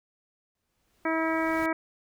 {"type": "noise with exponential growth", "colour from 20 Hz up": "pink", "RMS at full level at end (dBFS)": -43, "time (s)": [0.55, 1.66], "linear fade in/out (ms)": 2, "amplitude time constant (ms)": 240}
{"type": "harmonic tone", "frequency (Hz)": 322.9, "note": "E4", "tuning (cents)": -36, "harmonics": [1, 2, 3, 4, 5, 6, 7], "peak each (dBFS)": [-28, -31, -33, -34, -35, -36, -36], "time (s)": [1.05, 1.73], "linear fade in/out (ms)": 5}
{"effects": []}